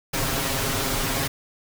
pink noise with comb filter, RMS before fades -25 dBFS, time 0.13-1.28 s, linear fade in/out 10 ms, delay 7.4 ms, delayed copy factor +0.95, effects none

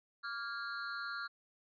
square tone with amplitude modulation, 1396.9 Hz, F6, in tune, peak -35 dBFS, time 0.23-1.28 s, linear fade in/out 20 ms, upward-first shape sine, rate 241 Hz, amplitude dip 100%, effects resampled to 11025 Hz

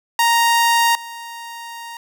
sawtooth tone with level steps, 932.3 Hz, A#5, in tune, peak -9 / -27 dBFS, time 0.19-1.97 s, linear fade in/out 2 ms, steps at 0.95 s, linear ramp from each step 2 ms, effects none

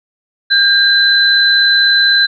sine tone pair together, 1600 / 4032 Hz, G6 / B7, +35 / +35 cents, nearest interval octave + major third, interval 1600 cents, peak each -10 dBFS, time 0.5-2.27 s, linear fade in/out 20 ms, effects none

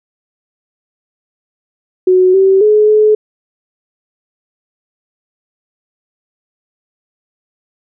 sine tone with pitch steps, 369.1 / 384.7 / 424.3 / 427.4 Hz, F#4 / G4 / G#4 / G#4, -4 / -33 / +37 / +50 cents, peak -5 dBFS, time 2.07-3.15 s, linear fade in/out 5 ms, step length 270 ms, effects none

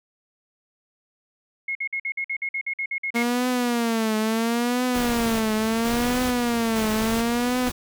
sine tone bursts, 2164 Hz, C#7, 42 cents flat, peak -24 dBFS, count 13, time 1.68-3.228 s, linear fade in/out 5 ms, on 72 ms, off 51 ms
sawtooth tone with vibrato, 233.1 Hz, A#3, in tune, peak -17 dBFS, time 3.14-7.7 s, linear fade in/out 20 ms, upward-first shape triangle, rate 0.73 Hz, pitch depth 140 cents each way
pink noise with tremolo, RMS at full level -31 dBFS, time 4.94-7.72 s, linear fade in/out 10 ms, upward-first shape square, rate 1.1 Hz, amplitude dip 60%
effects none

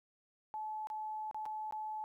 sine tone with dropouts, 862 Hz, A5, 36 cents flat, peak -38 dBFS, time 0.54-2.04 s, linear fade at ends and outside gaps 0 ms, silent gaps 0.871-0.901 / 1.312-1.345 / 1.455-1.461 / 1.71-1.724 s, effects 13-bit

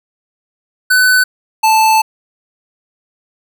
square tone pair in turn, 1504 / 878.4 Hz, F#6 / A5, +28 / -3 cents, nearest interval major sixth, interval 931 cents, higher first, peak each -8 dBFS, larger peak neither, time 0.9-1.24 / 1.63-2.02 s, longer second, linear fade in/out 10 ms, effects none

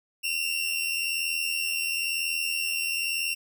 sawtooth tone pair together, 2699 / 2780 Hz, E7 / F7, +40 / -9 cents, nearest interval minor second, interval 51 cents, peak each -26 / -26 dBFS, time 0.23-3.35 s, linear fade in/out 20 ms, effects none

